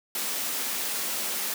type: high-pass noise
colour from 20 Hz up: white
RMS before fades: -30 dBFS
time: 0.15-1.54 s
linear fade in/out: 2 ms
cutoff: 180 Hz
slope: 48 dB/octave
effects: none